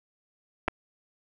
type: clicks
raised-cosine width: 0.5 ms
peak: -12 dBFS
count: 2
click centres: 0.68 / 0.683 s
effects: none